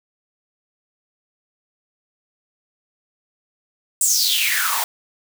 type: noise with high-pass filter sweep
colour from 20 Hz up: white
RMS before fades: -19 dBFS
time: 4.01-4.84 s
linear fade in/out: 2 ms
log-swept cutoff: 8300 to 790 Hz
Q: 7.1
effects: none